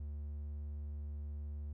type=tone; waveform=triangle; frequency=73.42 Hz; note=D2; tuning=in tune; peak=-38 dBFS; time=0-1.73 s; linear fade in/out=5 ms; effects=none